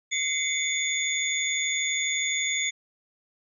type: tone cluster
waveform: sine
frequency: 2061 / 2213 / 3508 / 6740 Hz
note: C7 / C#7 / A7 / G#8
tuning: -27 / -3 / -6 / +25 cents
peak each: -30 dBFS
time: 0.11-2.71 s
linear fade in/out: 20 ms
effects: none